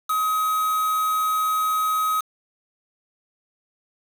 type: tone with quantisation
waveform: triangle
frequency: 1266 Hz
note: D#6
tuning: 30 cents sharp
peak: -18 dBFS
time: 0.09-2.21 s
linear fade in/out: 10 ms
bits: 5
effects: none